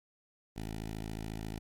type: tone with notch filter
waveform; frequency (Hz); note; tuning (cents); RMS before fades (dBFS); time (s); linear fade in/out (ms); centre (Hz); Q
10% pulse; 54.1; A1; -29; -40; 0.56-1.59; 5; 1200; 1.6
effects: MP3 64 kbps